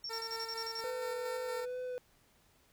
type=tone bursts; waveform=sine; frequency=5470 Hz; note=F8; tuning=37 cents flat; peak=-38 dBFS; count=9; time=0.04-0.807 s; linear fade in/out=2 ms; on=55 ms; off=34 ms
type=tone with tremolo; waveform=15% pulse; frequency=452.7 Hz; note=A4; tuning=49 cents sharp; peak=-33 dBFS; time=0.09-1.66 s; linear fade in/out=20 ms; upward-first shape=square; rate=4.3 Hz; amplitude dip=30%
type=tone with vibrato; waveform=triangle; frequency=499.3 Hz; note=B4; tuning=19 cents sharp; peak=-35 dBFS; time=0.84-1.98 s; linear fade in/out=0 ms; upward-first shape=sine; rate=2.3 Hz; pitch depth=17 cents each way
effects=pink hiss -68 dBFS RMS until 2.72 s